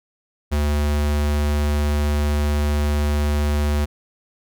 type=tone; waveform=square; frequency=73.7 Hz; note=D2; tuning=7 cents sharp; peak=-18 dBFS; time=0.51-3.86 s; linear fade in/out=20 ms; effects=none